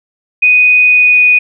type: tone with pitch glide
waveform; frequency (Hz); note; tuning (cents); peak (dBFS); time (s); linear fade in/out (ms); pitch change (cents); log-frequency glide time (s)
sine; 2489 to 2475; D#7 to D#7; 0 to -10; -4; 0.42-1.39; 10; -10; 0.84-1.2
effects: none